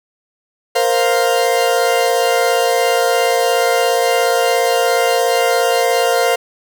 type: chord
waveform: 40% pulse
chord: Bb suspended second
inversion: none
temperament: equal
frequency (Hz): 466.2 / 523.3 / 698.5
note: Bb4 / C5 / F5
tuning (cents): 0 / 0 / 0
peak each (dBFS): -16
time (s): 0.75-6.36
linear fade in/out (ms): 10
effects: none